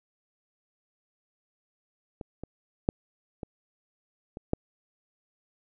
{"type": "clicks", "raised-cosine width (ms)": 2, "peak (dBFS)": [-24, -24, -9, -22, -25, -11], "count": 6, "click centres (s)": [2.212, 2.436, 2.889, 3.432, 4.371, 4.534], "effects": []}